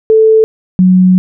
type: tone pair in turn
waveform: sine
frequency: 440 / 184.25 Hz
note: A4 / F#3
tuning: 0 / -7 cents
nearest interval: octave + minor third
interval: 1507 cents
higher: first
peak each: -3 dBFS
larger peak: neither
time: 0.1-0.44 / 0.79-1.18 s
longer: second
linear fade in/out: 0 ms
effects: none